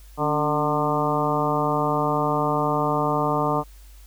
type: harmonic tone with a mistuned harmonic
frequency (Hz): 150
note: D3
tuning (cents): +37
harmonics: 1 / 2 / 3 / 4 / 5 / 6 / 7 / 8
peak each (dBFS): -28 / -28 / -28 / -28 / -28 / -28 / -28 / -28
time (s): 0.17-3.64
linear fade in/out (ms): 50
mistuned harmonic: 2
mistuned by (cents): -71
effects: added 50 Hz sine -43 dBFS peak until 4.06 s + white hiss -55 dBFS RMS until 4.06 s